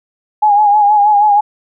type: tone with vibrato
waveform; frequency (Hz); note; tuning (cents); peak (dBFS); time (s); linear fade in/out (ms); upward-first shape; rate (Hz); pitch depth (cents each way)
sine; 830.6; G#5; 0; -6; 0.42-1.41; 10; sine; 6.3; 49
effects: none